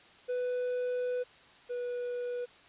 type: tone pair in turn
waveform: triangle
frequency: 496.4 / 488.7 Hz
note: B4 / B4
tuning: +9 / -18 cents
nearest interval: unison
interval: 27 cents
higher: first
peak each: -28 / -31 dBFS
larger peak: first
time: 0.28-1.24 / 1.69-2.46 s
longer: first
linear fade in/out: 20 ms
effects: white hiss -57 dBFS RMS until 2.68 s + resampled to 8000 Hz